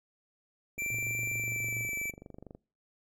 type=tone with pitch glide; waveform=square; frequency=2349 to 2319 Hz; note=D7 to D7; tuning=0 to -22 cents; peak=-33 dBFS; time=0.78-2.11 s; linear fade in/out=10 ms; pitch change=-22 cents; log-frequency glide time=1.32-1.79 s
type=click train; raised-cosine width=2 ms; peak=-33 dBFS; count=44; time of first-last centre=0.78-2.55 s; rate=24.3 Hz
type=tone with tremolo; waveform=triangle; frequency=118 Hz; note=A#2; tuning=22 cents sharp; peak=-36 dBFS; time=0.91-1.88 s; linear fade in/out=5 ms; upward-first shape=sine; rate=7.1 Hz; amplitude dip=45%
effects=noise-tail reverb RT60 0.4 s tail -25 dB re dry